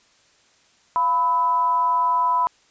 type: tone with amplitude modulation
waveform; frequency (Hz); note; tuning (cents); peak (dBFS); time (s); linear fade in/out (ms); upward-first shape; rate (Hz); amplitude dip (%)
sine; 995; B5; +13; -14; 0.96-2.47; 0; sine; 299; 55
effects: white hiss -58 dBFS RMS until 2.7 s + resampled to 16000 Hz